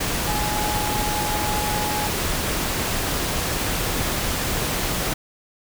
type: tone in noise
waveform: sine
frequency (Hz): 840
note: G#5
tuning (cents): +19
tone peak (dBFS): -26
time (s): 0.27-2.08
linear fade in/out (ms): 10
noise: pink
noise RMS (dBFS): -24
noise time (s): 0-5.14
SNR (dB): -5
effects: none